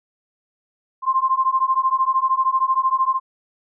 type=beating tone pair; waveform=sine; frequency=1046.5 / 1059.5 Hz; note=C6 / C6; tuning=0 / +21 cents; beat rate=13 Hz; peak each=-19 dBFS; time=1.02-3.2 s; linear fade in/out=50 ms; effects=none